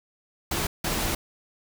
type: noise bursts at uneven times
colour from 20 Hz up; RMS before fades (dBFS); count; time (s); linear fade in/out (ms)
pink; -27; 2; 0.51-0.67 / 0.84-1.15; 5
effects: none